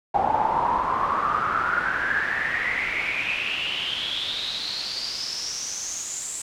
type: noise with band-pass filter sweep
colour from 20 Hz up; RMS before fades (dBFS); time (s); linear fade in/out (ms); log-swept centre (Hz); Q
brown; -26; 0.14-6.42; 5; 790 to 7800; 9.5
effects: none